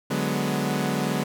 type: chord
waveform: sawtooth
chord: G# half-diminished seventh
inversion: second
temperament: equal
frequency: 146.83 / 185 / 207.7 / 246.9 Hz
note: D3 / F#3 / G#3 / B3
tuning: 0 / 0 / 0 / 0 cents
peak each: -25 dBFS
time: 0.1-1.24 s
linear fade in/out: 10 ms
effects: none